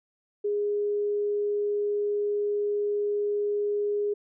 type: tone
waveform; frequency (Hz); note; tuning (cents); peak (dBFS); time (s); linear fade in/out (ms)
sine; 412.4; G#4; -12; -24; 0.44-4.14; 10
effects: none